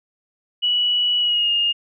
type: tone with pitch glide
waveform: sine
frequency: 2939 to 2836 Hz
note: F#7 to F7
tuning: -12 to +26 cents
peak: -16 dBFS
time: 0.62-1.73 s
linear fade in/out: 20 ms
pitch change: -62 cents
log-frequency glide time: 1.19-1.51 s
effects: none